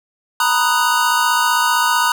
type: chord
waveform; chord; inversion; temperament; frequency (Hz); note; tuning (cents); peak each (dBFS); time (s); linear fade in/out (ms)
square; B major seventh; third; equal with one note detuned; 932.3 / 987.8 / 1244.5 / 1486; A#5 / B5 / D#6 / F#6; 0 / 0 / 0 / +7; -20; 0.4-2.12; 2
effects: none